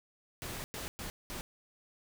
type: noise bursts at uneven times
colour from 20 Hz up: pink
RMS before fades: -41 dBFS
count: 4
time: 0.42-0.64 / 0.74-0.88 / 0.99-1.1 / 1.3-1.41 s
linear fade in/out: 0 ms
effects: none

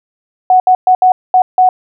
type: tone bursts at uneven times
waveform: sine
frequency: 740 Hz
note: F#5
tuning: in tune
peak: -4 dBFS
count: 6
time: 0.5-0.6 / 0.67-0.75 / 0.87-0.95 / 1.02-1.12 / 1.34-1.42 / 1.58-1.69 s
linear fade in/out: 2 ms
effects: none

